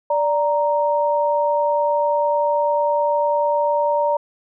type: tone pair together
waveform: sine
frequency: 585.6 / 932.3 Hz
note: D5 / A#5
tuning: -5 / 0 cents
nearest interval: minor sixth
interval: 805 cents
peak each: -18 / -19 dBFS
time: 0.1-4.17 s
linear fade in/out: 5 ms
effects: none